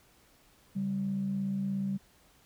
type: tone pair together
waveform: sine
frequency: 138.63 / 195.5 Hz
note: C#3 / G3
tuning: 0 / -4 cents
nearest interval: tritone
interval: 596 cents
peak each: -39 / -29 dBFS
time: 0.75-1.98 s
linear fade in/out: 20 ms
effects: tanh soft clip ceiling -23 dBFS + pink hiss -63 dBFS RMS until 2.45 s